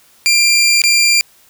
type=tone with dropouts; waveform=20% pulse; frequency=2381 Hz; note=D7; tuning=23 cents sharp; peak=-4 dBFS; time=0.26-1.21 s; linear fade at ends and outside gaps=0 ms; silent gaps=0.818-0.838 s; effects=white hiss -49 dBFS RMS until 1.49 s